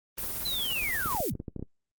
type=noise with tremolo; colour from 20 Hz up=pink; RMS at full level=-40 dBFS; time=0.17-1.18 s; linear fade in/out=10 ms; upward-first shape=sine; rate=17 Hz; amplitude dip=50%
type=noise; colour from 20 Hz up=violet; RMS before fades=-34 dBFS; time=0.18-1.3 s; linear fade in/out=2 ms
type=linear sweep; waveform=sine; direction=down; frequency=4120 to 60.1 Hz; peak=-29 dBFS; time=0.45-1.34 s; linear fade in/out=5 ms
type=clicks; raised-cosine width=3 ms; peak=-23 dBFS; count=9; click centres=1.059 / 1.148 / 1.204 / 1.353 / 1.401 / 1.482 / 1.563 / 1.595 / 1.626 s
effects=noise-tail reverb RT60 0.1 s tail -22 dB re dry + Opus 24 kbps